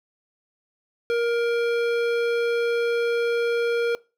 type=tone with hard clipping; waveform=sine; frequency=470.1 Hz; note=A#4; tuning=15 cents sharp; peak=-22 dBFS; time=1.1-3.95 s; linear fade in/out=0 ms; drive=14 dB; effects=noise-tail reverb RT60 0.3 s tail -23 dB re dry